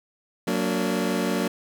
25% pulse chord, Gb augmented, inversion none, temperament just, 185 / 231.2 / 289.1 Hz, Gb3 / Bb3 / D4, 0 / -14 / -27 cents, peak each -23 / -23 / -25 dBFS, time 0.47-1.48 s, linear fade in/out 5 ms, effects none

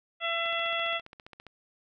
harmonic tone, 672 Hz, E5, 33 cents sharp, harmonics 1 / 2 / 3 / 4 / 5, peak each -34 / -34 / -34 / -34 / -34 dBFS, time 0.2-1.01 s, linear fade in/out 50 ms
click train, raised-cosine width 0.3 ms, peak -30 dBFS, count 16, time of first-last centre 0.46-1.467 s, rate 14.9 Hz
effects none

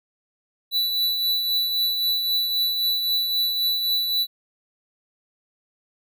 square tone with tremolo, 3961 Hz, B7, 4 cents sharp, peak -19 dBFS, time 0.71-4.27 s, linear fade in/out 50 ms, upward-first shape triangle, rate 3.8 Hz, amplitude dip 45%, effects none

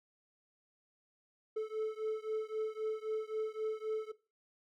triangle beating tone pair, 434.1 / 437.9 Hz, A4 / A4, -23 / -8 cents, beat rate 3.8 Hz, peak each -36 / -36 dBFS, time 1.56-4.12 s, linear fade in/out 10 ms, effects noise-tail reverb RT60 0.3 s tail -17 dB re dry

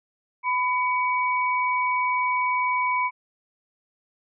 sine tone pair together, 1000 / 2261 Hz, B5 / C#7, +21 / +34 cents, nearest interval octave + major second, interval 1413 cents, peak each -22 / -26 dBFS, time 0.43-3.11 s, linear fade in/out 50 ms, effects none

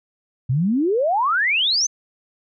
sine exponential sweep, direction up, 118.8 to 6380 Hz, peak -16 dBFS, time 0.49-1.87 s, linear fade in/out 10 ms, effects none

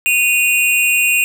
square tone pair together, 2482 / 2762 Hz, D#7 / F7, -5 / -20 cents, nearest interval major second, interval 185 cents, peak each -15 dBFS, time 0.06-1.24 s, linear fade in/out 0 ms, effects none

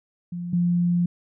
sine tone pair in turn, 174.61 / 174.61 Hz, F3 / F3, 0 / 0 cents, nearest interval unison, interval 0 cents, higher neither, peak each -28 / -18 dBFS, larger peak second, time 0.32-0.53 / 0.53-1.06 s, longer second, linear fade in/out 5 ms, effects none

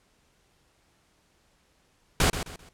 pink noise with echo, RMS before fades -21 dBFS, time 2.2-2.3 s, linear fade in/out 2 ms, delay 130 ms, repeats 3, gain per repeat -10 dB, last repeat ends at 2.69 s, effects pink hiss -66 dBFS RMS until 2.73 s + low-pass 10000 Hz 12 dB/octave

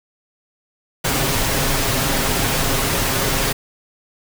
pink noise with comb filter, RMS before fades -19 dBFS, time 1.04-3.53 s, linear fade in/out 10 ms, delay 7.4 ms, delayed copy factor +0.5, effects none

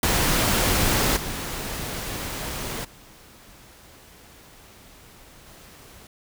pink noise with level steps, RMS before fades -21 / -31 / -49 / -47 dBFS, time 0.03-6.07 s, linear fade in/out 2 ms, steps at 1.16 / 2.84 / 5.46 s, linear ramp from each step 10 ms, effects none

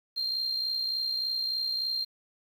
sine tone with amplitude modulation, 4186 Hz, C8, in tune, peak -24 dBFS, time 0.16-2.05 s, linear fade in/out 20 ms, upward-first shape sine, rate 63.4 Hz, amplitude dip 55%, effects tanh soft clip ceiling -24 dBFS + 9-bit

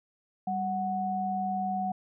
sine tone pair together, 195.68 / 740 Hz, G3 / F#5, -3 / 0 cents, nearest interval octave + major seventh, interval 2303 cents, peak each -33 / -29 dBFS, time 0.47-1.92 s, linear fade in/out 5 ms, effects none

